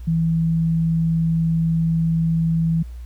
sine tone, 163.9 Hz, E3, 10 cents flat, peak -16 dBFS, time 0.07-2.83 s, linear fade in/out 10 ms, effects added 60 Hz sine -31 dBFS peak until 3.05 s + pink hiss -56 dBFS RMS until 3.05 s

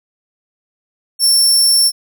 25% pulse tone, 5420 Hz, E8, 47 cents sharp, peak -4 dBFS, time 1.19-1.92 s, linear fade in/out 50 ms, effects none

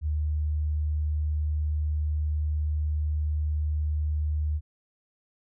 sine tone, 75.8 Hz, D#2, 45 cents flat, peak -24 dBFS, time 0.01-4.61 s, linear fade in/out 50 ms, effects none

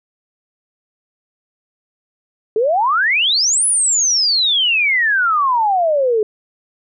sine exponential two-way sweep, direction up then down, 415.3 to 10230 to 415.3 Hz, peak -12 dBFS, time 2.56-6.23 s, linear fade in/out 2 ms, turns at 3.66 s, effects none

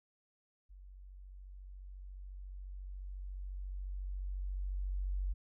sine tone with level ramp, 47.08 Hz, F#1, 31 cents sharp, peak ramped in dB -51 to -32 dBFS, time 0.69-5.34 s, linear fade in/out 20 ms, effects none

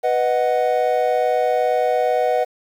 triangle chord, B major, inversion none, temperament equal, 493.9 / 622.3 / 740 Hz, B4 / D#5 / F#5, 0 / 0 / 0 cents, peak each -18 / -19 / -18 dBFS, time 0.03-2.45 s, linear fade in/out 20 ms, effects 8-bit

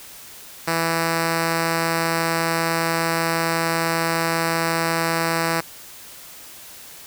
5% pulse tone, 165.2 Hz, E3, 4 cents sharp, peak -8 dBFS, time 0.67-5.61 s, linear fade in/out 10 ms, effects white hiss -41 dBFS RMS until 7.06 s

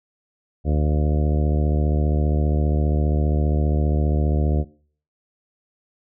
harmonic tone with a mistuned harmonic, 75 Hz, D2, 37 cents sharp, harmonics 1 / 2 / 3 / 4 / 5 / 6 / 7 / 8 / 9, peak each -18 / -24 / -28 / -30 / -32 / -34 / -35 / -36 / -37 dBFS, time 0.64-4.65 s, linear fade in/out 50 ms, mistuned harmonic 9, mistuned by +65 cents, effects noise-tail reverb RT60 0.5 s tail -21 dB re dry

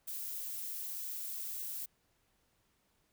violet noise, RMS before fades -41 dBFS, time 0.07-1.86 s, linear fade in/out 10 ms, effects pink hiss -75 dBFS RMS until 3.12 s

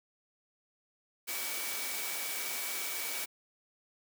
sine tone in noise, 2279 Hz, C#7, 47 cents sharp, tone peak -43 dBFS, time 1.27-3.26 s, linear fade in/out 20 ms, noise white, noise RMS -37 dBFS, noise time 1.27-3.26 s, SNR -9 dB, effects high-pass 300 Hz 12 dB/octave

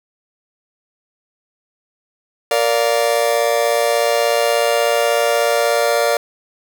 40% pulse chord, Bb major, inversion none, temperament just, 466.2 / 582.7 / 699.2 Hz, Bb4 / D5 / F5, 0 / -14 / +2 cents, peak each -18 / -16 / -19 dBFS, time 2.51-6.17 s, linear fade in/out 2 ms, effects none

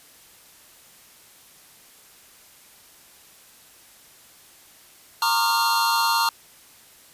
square tone cluster, 922 / 1096 / 1199 / 1396 / 4206 Hz, A#5 / C#6 / D6 / F6 / C8, -19 / -20 / +36 / -1 / +8 cents, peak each -23 / -28 / -27 / -28 / -27 dBFS, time 5.22-6.29 s, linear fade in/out 2 ms, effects white hiss -51 dBFS RMS until 7.13 s + resampled to 32000 Hz

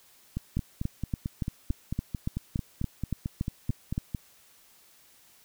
two click trains, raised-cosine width 5 ms, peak -16 / -18 dBFS, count 13 / 18, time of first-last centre 0.57-3.979 / 0.37-4.148 s, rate 3.52 / 4.5 Hz, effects white hiss -59 dBFS RMS until 5.44 s

